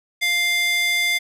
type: tone with high-pass filter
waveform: square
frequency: 698.5 Hz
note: F5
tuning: in tune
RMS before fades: -20 dBFS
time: 0.21-1.19 s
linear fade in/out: 20 ms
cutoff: 2500 Hz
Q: 8.4
effects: resampled to 32000 Hz